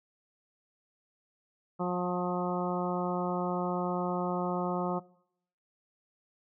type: harmonic tone with a mistuned harmonic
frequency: 179 Hz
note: F3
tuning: 43 cents sharp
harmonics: 1 / 2 / 3 / 4 / 5 / 6 / 7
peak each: -32 / -35 / -37 / -38 / -39 / -40 / -40 dBFS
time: 1.79-5 s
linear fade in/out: 20 ms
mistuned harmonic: 5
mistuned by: -17 cents
effects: noise-tail reverb RT60 0.7 s tail -22 dB re dry